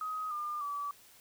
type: tone with pitch steps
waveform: sine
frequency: 1259 / 1203.5 / 1150.5 Hz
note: D#6 / D6 / D6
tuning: +20 / +42 / -36 cents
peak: -34 dBFS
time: 0.01-0.91 s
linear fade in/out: 2 ms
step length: 300 ms
effects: white hiss -59 dBFS RMS until 1.2 s